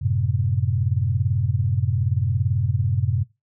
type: chord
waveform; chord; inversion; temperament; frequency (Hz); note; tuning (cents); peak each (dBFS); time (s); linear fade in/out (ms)
sine; F# diminished; none; equal; 92.5 / 110 / 130.81; F#2 / A2 / C3; 0 / 0 / 0; -23; 0.01-3.24; 20
effects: noise-tail reverb RT60 0.2 s tail -18 dB re dry